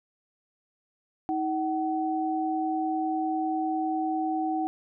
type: tone pair together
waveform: sine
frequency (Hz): 317.4 / 755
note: D#4 / F#5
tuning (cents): +35 / +35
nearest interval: octave + minor third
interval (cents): 1500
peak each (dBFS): -28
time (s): 1.29-4.67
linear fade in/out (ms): 0
effects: none